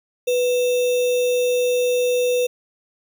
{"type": "tone with sample-and-hold", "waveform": "sine", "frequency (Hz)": 493.9, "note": "B4", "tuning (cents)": 0, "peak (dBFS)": -16, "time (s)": [0.27, 2.47], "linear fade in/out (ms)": 10, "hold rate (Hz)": 3150, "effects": []}